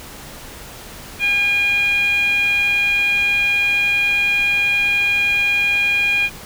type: tone with band-pass filter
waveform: 15% pulse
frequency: 811 Hz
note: G#5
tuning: 41 cents flat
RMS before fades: -17 dBFS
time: 1.19-6.3 s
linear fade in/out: 50 ms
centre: 2500 Hz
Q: 6.9
effects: pink hiss -36 dBFS RMS until 6.45 s